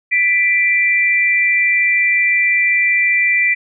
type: tone pair together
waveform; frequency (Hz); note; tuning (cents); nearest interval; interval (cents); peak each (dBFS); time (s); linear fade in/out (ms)
sine; 1979.5 / 2354; B6 / D7; +3 / +3; minor third; 300; -14; 0.11-3.55; 20
effects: none